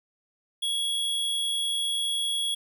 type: tone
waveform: square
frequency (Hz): 3337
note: G#7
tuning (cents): +8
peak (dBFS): -26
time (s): 0.62-2.55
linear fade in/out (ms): 10
effects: 11-bit